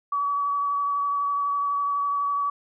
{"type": "tone with vibrato", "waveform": "sine", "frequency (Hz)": 1139, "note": "C#6", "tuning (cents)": 47, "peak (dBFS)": -22, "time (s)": [0.12, 2.5], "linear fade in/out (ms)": 5, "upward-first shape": "triangle", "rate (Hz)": 12, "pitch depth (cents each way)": 16, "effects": []}